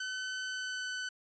sawtooth tone with pitch glide, 1517 to 1505.7 Hz, F#6 to F#6, +43 to +30 cents, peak -32 dBFS, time 0-1.09 s, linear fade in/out 5 ms, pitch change -13 cents, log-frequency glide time 0.45-0.87 s, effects resampled to 16000 Hz

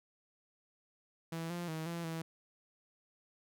sawtooth tone with pitch steps, 164.6 / 173.9 / 159.2 / 169.5 / 163.1 Hz, E3 / F3 / D#3 / E3 / E3, -2 / -7 / +40 / +49 / -18 cents, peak -34 dBFS, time 1.32-2.22 s, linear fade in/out 5 ms, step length 180 ms, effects none

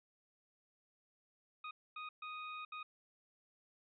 25% pulse tone bursts at uneven times, 1244.5 Hz, D#6, in tune, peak -40 dBFS, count 4, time 1.64-1.71 / 1.96-2.09 / 2.22-2.65 / 2.72-2.83 s, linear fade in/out 5 ms, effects resampled to 11025 Hz

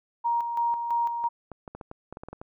sine tone with tremolo, 940 Hz, A#5, 14 cents sharp, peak -22 dBFS, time 0.24-1.29 s, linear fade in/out 20 ms, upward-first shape square, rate 3 Hz, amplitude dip 50%
clicks, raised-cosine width 1 ms, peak -25 dBFS, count 11, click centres 1.517 / 1.678 / 1.75 / 1.812 / 1.914 / 2.126 / 2.171 / 2.235 / 2.286 / 2.33 / 2.415 s
effects none

